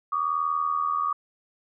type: tone pair together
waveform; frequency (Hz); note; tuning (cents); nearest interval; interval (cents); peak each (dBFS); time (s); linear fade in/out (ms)
sine; 1139 / 1219.8; C#6 / D#6; +47 / -35; minor second; 118; -26; 0.12-1.13; 5
effects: none